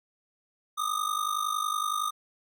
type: ring-modulated tone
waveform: square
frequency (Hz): 1225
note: D#6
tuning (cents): -27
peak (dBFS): -25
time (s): 0.77-2.11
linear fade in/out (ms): 20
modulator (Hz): 25.4
effects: none